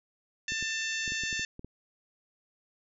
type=harmonic tone; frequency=891 Hz; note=A5; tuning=22 cents sharp; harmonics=2 / 3 / 4 / 5 / 6 / 7 / 8; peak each=-34 / -36 / -39 / -43 / -43 / -41 / -44 dBFS; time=0.48-1.45 s; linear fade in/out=2 ms
type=clicks; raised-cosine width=3 ms; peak=-30 dBFS; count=9; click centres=0.521 / 0.626 / 1.078 / 1.121 / 1.236 / 1.328 / 1.395 / 1.594 / 1.646 s
effects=none